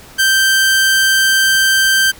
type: tone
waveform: sawtooth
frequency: 1564 Hz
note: G6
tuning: 4 cents flat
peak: -6 dBFS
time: 0.18-2.12 s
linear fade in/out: 20 ms
effects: pink hiss -39 dBFS RMS until 2.19 s